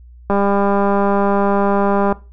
click train, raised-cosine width 1 ms, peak -4 dBFS, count 366, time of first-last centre 0.3-2.125 s, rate 200 Hz, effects noise-tail reverb RT60 0.3 s tail -19 dB re dry + added 60 Hz sine -38 dBFS peak until 2.32 s

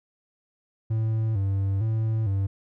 triangle tone with vibrato, 104.1 Hz, G#2, 5 cents sharp, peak -20 dBFS, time 0.9-2.47 s, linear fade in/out 10 ms, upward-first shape square, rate 1.1 Hz, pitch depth 110 cents each way, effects none

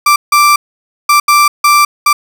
35% pulse tone bursts at uneven times, 1174.7 Hz, D6, in tune, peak -3 dBFS, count 6, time 0.06-0.16 / 0.32-0.56 / 1.09-1.2 / 1.28-1.48 / 1.64-1.85 / 2.06-2.13 s, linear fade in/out 5 ms, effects none

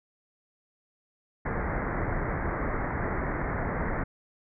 pink low-pass noise, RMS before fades -30 dBFS, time 1.45-4.04 s, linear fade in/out 10 ms, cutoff 2100 Hz, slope 96 dB/octave, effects none

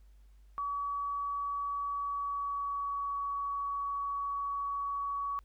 sine tone with pitch glide, 1137 to 1128.5 Hz, C#6 to C#6, +44 to +31 cents, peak -32 dBFS, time 0.58-5.39 s, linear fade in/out 0 ms, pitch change -13 cents, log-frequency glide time 1.93-3.15 s, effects added 50 Hz sine -55 dBFS peak until 5.44 s + pink hiss -75 dBFS RMS until 5.44 s

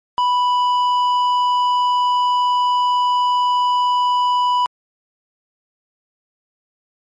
sine tone with tanh clipping, 987.8 Hz, B5, in tune, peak -15 dBFS, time 0.18-4.66 s, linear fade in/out 0 ms, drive 8 dB, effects MP3 48 kbps

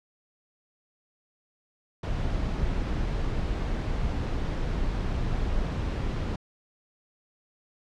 brown noise, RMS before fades -28 dBFS, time 2.03-6.36 s, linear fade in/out 5 ms, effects low-pass 5000 Hz 12 dB/octave

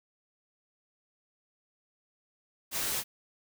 white noise, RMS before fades -32 dBFS, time 2.71-3.04 s, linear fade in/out 50 ms, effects none

